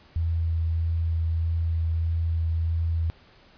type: tone with vibrato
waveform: sine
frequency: 82.41 Hz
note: E2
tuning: in tune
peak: -22 dBFS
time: 0.16-3.1 s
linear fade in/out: 0 ms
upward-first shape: sine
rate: 1.6 Hz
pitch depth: 10 cents each way
effects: pink hiss -55 dBFS RMS until 3.57 s + resampled to 11025 Hz